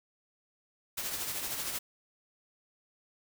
white noise with tremolo, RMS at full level -34 dBFS, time 0.97-1.79 s, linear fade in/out 10 ms, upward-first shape triangle, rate 13 Hz, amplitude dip 50%, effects none

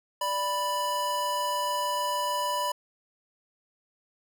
square tone pair together, 587.3 / 987.7 Hz, D5 / B5, 0 / 0 cents, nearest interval major sixth, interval 900 cents, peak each -34 / -28 dBFS, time 0.21-2.72 s, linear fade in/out 5 ms, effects none

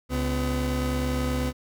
30% pulse tone pair together, 70.17 / 252.1 Hz, C#2 / B3, +22 / +36 cents, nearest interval octave + minor seventh, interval 2214 cents, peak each -24 / -25 dBFS, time 0.09-1.53 s, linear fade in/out 50 ms, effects none

